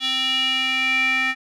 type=tone with band-pass filter sweep; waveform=square; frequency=261.6 Hz; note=C4; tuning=in tune; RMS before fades=-21 dBFS; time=0-1.35 s; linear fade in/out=50 ms; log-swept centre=3300 to 2100 Hz; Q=6.8; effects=none